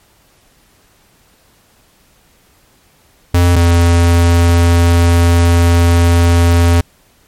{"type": "tone pair in turn", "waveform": "square", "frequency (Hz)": [87.5, 85.6], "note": ["F2", "F2"], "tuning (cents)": [4, -34], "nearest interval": "unison", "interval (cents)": 38, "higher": "first", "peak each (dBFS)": -7, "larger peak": "neither", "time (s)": [[3.34, 3.56], [3.56, 6.81]], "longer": "second", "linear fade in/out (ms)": 5, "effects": ["pink hiss -51 dBFS RMS until 7.27 s", "MP3 64 kbps"]}